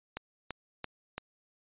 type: click train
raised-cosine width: 0.3 ms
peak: -20 dBFS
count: 4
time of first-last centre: 0.17-1.18 s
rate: 2.97 Hz
effects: resampled to 8000 Hz